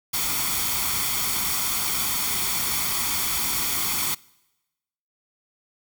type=noise with comb filter; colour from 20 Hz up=white; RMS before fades=-25 dBFS; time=0.13-4.15 s; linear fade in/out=10 ms; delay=0.89 ms; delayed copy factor=+0.6; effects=noise-tail reverb RT60 1.0 s tail -24 dB re dry